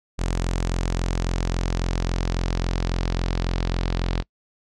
sawtooth tone with low-pass filter sweep, 43.65 Hz, F1, in tune, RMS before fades -24 dBFS, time 0.18-4.23 s, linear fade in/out 20 ms, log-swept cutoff 7500 to 4400 Hz, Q 1.8, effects noise-tail reverb RT60 0.1 s tail -25 dB re dry

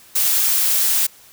blue noise, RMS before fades -17 dBFS, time 0.15-1.07 s, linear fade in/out 10 ms, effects white hiss -47 dBFS RMS until 1.32 s

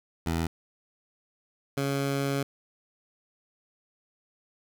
15% pulse tone pair in turn, 82.6 / 138.92 Hz, E2 / C#3, +4 / +4 cents, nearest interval major sixth, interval 900 cents, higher second, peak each -20 dBFS, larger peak neither, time 0.26-0.47 / 1.77-2.43 s, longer second, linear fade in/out 5 ms, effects none

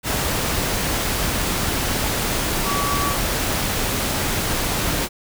sine tone in noise, 1141 Hz, C#6, 50 cents sharp, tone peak -23 dBFS, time 2.64-3.16 s, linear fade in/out 50 ms, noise pink, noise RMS -22 dBFS, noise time 0.03-5.09 s, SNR -4 dB, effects none

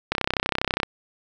click train, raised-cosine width 0.3 ms, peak -5 dBFS, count 24, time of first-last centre 0.12-0.832 s, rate 32.3 Hz, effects none

